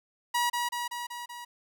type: tone with echo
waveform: sawtooth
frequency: 962 Hz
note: B5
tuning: 46 cents flat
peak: -21 dBFS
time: 0.34-0.5 s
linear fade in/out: 10 ms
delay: 190 ms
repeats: 5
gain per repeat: -3 dB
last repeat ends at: 1.45 s
effects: none